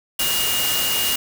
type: tone in noise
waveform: sine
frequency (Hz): 2851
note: F7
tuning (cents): +35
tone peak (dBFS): -23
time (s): 0.19-1.16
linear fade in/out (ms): 5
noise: white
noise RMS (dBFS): -22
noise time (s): 0.19-1.16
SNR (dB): -4
effects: none